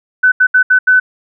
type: tone bursts at uneven times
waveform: sine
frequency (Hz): 1507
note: F#6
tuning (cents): +31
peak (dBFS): -5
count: 5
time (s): 0.23-0.32 / 0.4-0.47 / 0.54-0.63 / 0.7-0.79 / 0.87-1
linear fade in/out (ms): 10
effects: none